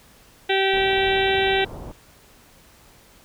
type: harmonic tone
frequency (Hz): 386.8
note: G4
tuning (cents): -23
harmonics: 1 / 2 / 4 / 5 / 6 / 7 / 8 / 9 / 10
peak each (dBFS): -21 / -24 / -27 / -28 / -29 / -29 / -30 / -31 / -31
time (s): 0.49-1.65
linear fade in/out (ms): 10
type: low-pass noise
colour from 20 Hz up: pink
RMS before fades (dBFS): -36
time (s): 0.73-1.92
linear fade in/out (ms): 5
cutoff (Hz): 980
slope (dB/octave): 24
effects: pink hiss -52 dBFS RMS until 3.24 s